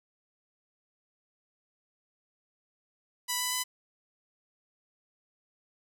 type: tone with pitch steps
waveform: 5% pulse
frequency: 987.8 / 995.8 / 1003.9 Hz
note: B5 / B5 / B5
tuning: 0 / +14 / +28 cents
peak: -17 dBFS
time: 3.28-3.64 s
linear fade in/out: 20 ms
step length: 120 ms
effects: none